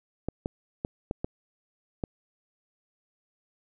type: clicks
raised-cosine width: 2 ms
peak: -16 dBFS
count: 6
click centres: 0.286 / 0.459 / 0.849 / 1.111 / 1.245 / 2.038 s
effects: none